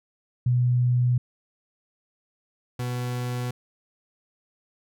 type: tone pair in turn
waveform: sine / 40% pulse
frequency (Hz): 123.47 / 123.47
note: B2 / B2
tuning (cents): 0 / 0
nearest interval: unison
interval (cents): 0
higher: neither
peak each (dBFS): -18 / -26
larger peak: first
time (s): 0.46-1.18 / 2.79-3.51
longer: neither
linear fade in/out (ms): 5
effects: none

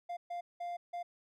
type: tone bursts at uneven times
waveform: triangle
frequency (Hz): 698.5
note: F5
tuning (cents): 0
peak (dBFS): -35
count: 4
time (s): 0.09-0.17 / 0.3-0.41 / 0.6-0.77 / 0.93-1.03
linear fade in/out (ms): 10
effects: none

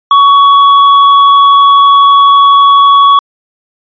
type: tone with tanh clipping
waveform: triangle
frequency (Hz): 1122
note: C#6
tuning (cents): +21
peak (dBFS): -3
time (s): 0.11-3.19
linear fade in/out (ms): 2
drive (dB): 13
effects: resampled to 11025 Hz

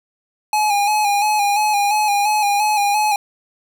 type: tone with vibrato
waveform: square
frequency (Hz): 830.6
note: G#5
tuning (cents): 0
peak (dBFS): -15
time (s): 0.53-3.16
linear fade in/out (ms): 2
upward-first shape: square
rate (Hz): 2.9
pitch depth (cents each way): 39
effects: none

